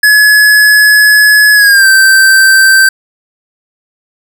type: tone with pitch glide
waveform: square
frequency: 1698 to 1557.1 Hz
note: G#6 to G6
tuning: +38 to -12 cents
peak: -3 dBFS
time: 0.03-2.89 s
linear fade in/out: 5 ms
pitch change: -150 cents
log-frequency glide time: 1.54-1.88 s
effects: none